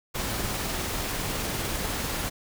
pink noise with tremolo, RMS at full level -29 dBFS, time 0.14-2.3 s, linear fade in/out 20 ms, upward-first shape triangle, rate 20 Hz, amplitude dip 25%, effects none

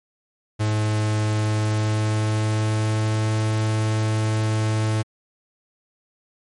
45% pulse tone with pitch glide, 107.2 to 109.01 Hz, A2 to A2, -45 to -16 cents, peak -19 dBFS, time 0.59-5.03 s, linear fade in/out 20 ms, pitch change +29 cents, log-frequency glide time 1.34-3.35 s, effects MP3 48 kbps

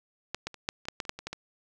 clicks, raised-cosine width 0.2 ms, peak -14 / -16 / -27 / -11 / -30 / -13 / -13 / -29 / -12 / -23 / -18 / -19 dBFS, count 12, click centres 0.346 / 0.47 / 0.543 / 0.689 / 0.854 / 0.885 / 1.002 / 1.052 / 1.094 / 1.19 / 1.27 / 1.33 s, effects none

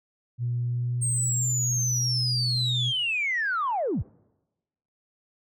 sine tone with pitch glide, 120.7 to 123.66 Hz, B2 to B2, -39 to +3 cents, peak -24 dBFS, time 0.38-2.93 s, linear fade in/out 50 ms, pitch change +42 cents, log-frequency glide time 0.59-1.47 s
sine linear sweep, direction down, 8550 to 38.61 Hz, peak -23 dBFS, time 1.01-4.03 s, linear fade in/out 20 ms
effects noise-tail reverb RT60 1.0 s tail -26 dB re dry + tanh soft clip ceiling -19 dBFS

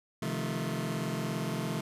sawtooth chord, F dominant seventh, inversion second, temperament just, 130.96 / 157.15 / 174.61 / 218.3 Hz, C3 / Eb3 / F3 / A3, +2 / +18 / 0 / -13 cents, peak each -33 dBFS, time 0.22-1.81 s, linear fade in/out 5 ms, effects resampled to 32000 Hz

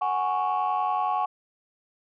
sine chord, F# suspended second, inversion none, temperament equal, 740 / 830.6 / 1108.7 Hz, F#5 / G#5 / C#6, 0 / 0 / 0 cents, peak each -26 dBFS, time 0.01-1.26 s, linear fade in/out 10 ms, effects tanh soft clip ceiling -18 dBFS

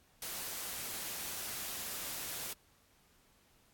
white noise, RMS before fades -41 dBFS, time 0.22-2.53 s, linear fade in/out 2 ms, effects pink hiss -68 dBFS RMS until 3.73 s + AAC 64 kbps

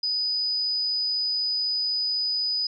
sine tone, 4978 Hz, D#8, in tune, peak -23 dBFS, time 0.03-2.67 s, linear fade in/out 5 ms, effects none

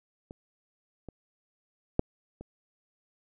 clicks, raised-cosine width 2 ms, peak -29 / -28 / -9 / -29 dBFS, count 4, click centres 0.309 / 1.087 / 1.994 / 2.41 s, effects none

